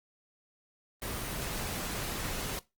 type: noise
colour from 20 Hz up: pink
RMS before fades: -36 dBFS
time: 1.02-2.59 s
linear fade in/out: 0 ms
effects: noise-tail reverb RT60 0.2 s tail -18 dB re dry + Opus 24 kbps